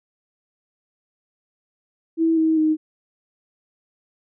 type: tone with pitch steps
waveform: sine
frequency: 326.4 / 319.3 / 311.7 Hz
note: E4 / D#4 / D#4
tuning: -17 / +45 / +3 cents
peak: -15 dBFS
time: 2.17-2.77 s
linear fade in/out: 50 ms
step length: 200 ms
effects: none

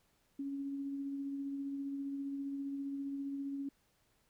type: tone with tremolo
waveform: sine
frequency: 277.8 Hz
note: C#4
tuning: 4 cents sharp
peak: -36 dBFS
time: 0.39-3.69 s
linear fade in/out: 5 ms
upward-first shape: sine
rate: 15 Hz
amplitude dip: 25%
effects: pink hiss -74 dBFS RMS until 4.29 s

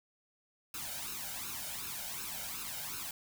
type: noise with flanger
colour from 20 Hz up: white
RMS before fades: -41 dBFS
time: 0.74-3.11 s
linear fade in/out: 2 ms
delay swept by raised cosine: 0.75 to 1.36 ms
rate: 2.7 Hz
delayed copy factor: +0.75
effects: none

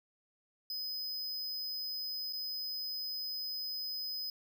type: tone with dropouts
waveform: square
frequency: 5030 Hz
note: D#8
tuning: 18 cents sharp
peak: -37 dBFS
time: 0.7-4.3 s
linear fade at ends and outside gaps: 2 ms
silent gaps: 2.326-2.332 s
effects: none

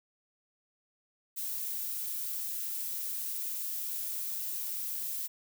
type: noise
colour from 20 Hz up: violet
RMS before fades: -36 dBFS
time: 1.36-5.28 s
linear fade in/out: 20 ms
effects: none

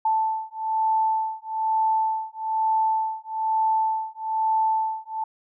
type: beating tone pair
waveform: sine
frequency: 880 / 881.1 Hz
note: A5 / A5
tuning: 0 / +2 cents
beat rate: 1.1 Hz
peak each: -24 dBFS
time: 0.05-5.24 s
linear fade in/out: 5 ms
effects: none

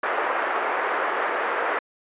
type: band-pass noise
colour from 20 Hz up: white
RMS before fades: -25 dBFS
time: 0.03-1.79 s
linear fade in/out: 5 ms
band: 390 to 1700 Hz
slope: 24 dB/octave
effects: resampled to 8000 Hz

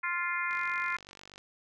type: harmonic tone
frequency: 349.2 Hz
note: F4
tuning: in tune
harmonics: 3 / 4 / 5 / 6 / 7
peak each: -36 / -35 / -37 / -34 / -40 dBFS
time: 0.03-0.97 s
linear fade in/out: 10 ms
type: click train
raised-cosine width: 0.2 ms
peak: -31 dBFS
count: 43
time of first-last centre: 0.51-1.38 s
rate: 48.3 Hz
effects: none

